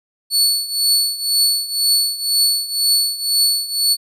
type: tone with tremolo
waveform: sawtooth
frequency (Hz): 4435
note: C#8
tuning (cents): 0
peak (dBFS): -8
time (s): 0.3-3.97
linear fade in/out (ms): 50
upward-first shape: triangle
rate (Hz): 2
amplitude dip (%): 85
effects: resampled to 32000 Hz